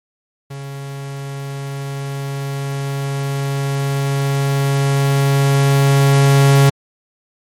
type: tone with level ramp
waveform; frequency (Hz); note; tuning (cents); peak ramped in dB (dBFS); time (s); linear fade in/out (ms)
45% pulse; 138.59; C#3; 0; -27 to -7; 0.5-6.7; 10
effects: MP3 64 kbps